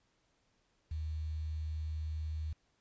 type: tone with quantisation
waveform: sine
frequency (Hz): 77.8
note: D#2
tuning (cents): 0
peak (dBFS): -35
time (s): 0.91-2.53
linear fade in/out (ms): 5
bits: 10
effects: pink hiss -75 dBFS RMS until 2.8 s + resampled to 16000 Hz